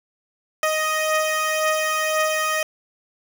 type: beating tone pair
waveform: 15% pulse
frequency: 622.3 / 624.2 Hz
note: D#5 / D#5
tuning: 0 / +5 cents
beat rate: 1.9 Hz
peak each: -20 / -14 dBFS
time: 0.63-2.63 s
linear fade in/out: 2 ms
effects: 8-bit